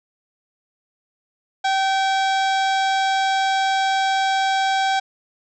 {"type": "harmonic tone with a mistuned harmonic", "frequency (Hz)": 772, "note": "G5", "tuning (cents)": -27, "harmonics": [1, 2, 3, 4, 5, 6, 7, 8, 9, 10], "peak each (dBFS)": [-18, -25, -31, -30, -32, -37, -37, -41, -42, -43], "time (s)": [1.64, 5], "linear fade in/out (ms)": 10, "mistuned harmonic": 4, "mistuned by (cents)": 100, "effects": []}